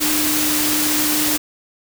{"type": "tone in noise", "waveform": "sine", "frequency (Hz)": 302.6, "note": "D#4", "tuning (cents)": -48, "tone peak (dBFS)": -22, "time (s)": [0, 1.38], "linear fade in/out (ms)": 20, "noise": "white", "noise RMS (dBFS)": -19, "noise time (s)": [0, 1.38], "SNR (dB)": -6, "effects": []}